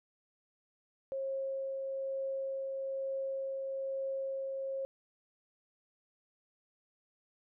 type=tone with tremolo; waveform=sine; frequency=539 Hz; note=C#5; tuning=49 cents flat; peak=-33 dBFS; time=1.12-4.85 s; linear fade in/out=0 ms; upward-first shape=triangle; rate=1.1 Hz; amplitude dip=25%; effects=none